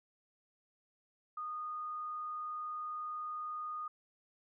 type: tone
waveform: sine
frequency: 1231 Hz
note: D#6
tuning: 19 cents flat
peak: -38 dBFS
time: 1.37-3.88 s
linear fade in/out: 5 ms
effects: none